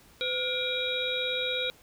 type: harmonic tone with a mistuned harmonic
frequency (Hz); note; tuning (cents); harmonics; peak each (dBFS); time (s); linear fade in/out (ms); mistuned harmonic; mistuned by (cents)
475.6; A#4; +35; 1 / 3 / 5 / 7 / 8; -33 / -38 / -34 / -37 / -31; 0.21-1.7; 0; 1; +110
effects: pink hiss -57 dBFS RMS until 1.82 s